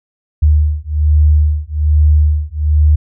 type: beating tone pair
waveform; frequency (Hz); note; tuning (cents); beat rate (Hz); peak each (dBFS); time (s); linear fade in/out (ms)
sine; 75 / 76.2; D2 / D#2; +37 / -36; 1.2; -11; 0.42-2.96; 10
effects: none